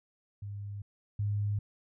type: tone pair in turn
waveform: sine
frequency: 101.5 / 102.98 Hz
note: G#2 / G#2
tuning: -39 / -14 cents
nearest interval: unison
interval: 25 cents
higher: second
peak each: -37 / -28 dBFS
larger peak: second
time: 0.42-0.82 / 1.19-1.59 s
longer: neither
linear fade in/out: 5 ms
effects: none